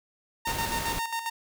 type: tone with tremolo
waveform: sawtooth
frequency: 918 Hz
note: A#5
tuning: 27 cents flat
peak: -24 dBFS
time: 0.45-1.3 s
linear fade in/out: 10 ms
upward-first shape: square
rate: 7.4 Hz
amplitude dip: 60%
type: noise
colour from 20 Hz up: pink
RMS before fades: -33 dBFS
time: 0.47-0.99 s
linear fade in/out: 0 ms
effects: none